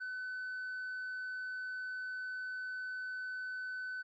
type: tone with tanh clipping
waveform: sine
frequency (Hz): 1509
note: F#6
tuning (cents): +34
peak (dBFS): -39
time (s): 0-4.03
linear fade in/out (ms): 20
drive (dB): 1
effects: none